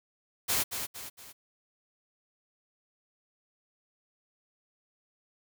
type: noise with echo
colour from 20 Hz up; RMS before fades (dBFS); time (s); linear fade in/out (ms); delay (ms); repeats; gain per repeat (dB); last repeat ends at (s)
white; -28; 0.48-0.64; 20; 230; 3; -7; 1.33
effects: none